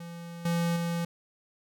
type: tone with level steps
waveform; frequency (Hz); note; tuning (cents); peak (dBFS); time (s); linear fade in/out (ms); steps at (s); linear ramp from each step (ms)
square; 170; F3; -46; -40 / -26 / -29; 0-1.05; 5; 0.45 / 0.76; 5
effects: none